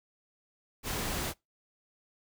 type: noise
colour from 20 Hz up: pink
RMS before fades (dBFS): -34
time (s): 0.83-1.34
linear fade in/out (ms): 50
effects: noise-tail reverb RT60 0.2 s tail -24 dB re dry